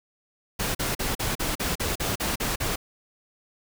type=noise bursts; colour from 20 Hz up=pink; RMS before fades=-27 dBFS; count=11; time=0.59-2.76 s; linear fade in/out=10 ms; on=160 ms; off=41 ms; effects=none